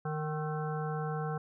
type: harmonic tone with a mistuned harmonic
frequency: 153.8 Hz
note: D#3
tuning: 20 cents flat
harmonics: 1 / 3 / 5 / 7 / 9 / 10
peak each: -34 / -39 / -40 / -45 / -44 / -48 dBFS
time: 0.05-1.38 s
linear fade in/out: 5 ms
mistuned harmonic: 9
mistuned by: -70 cents
effects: none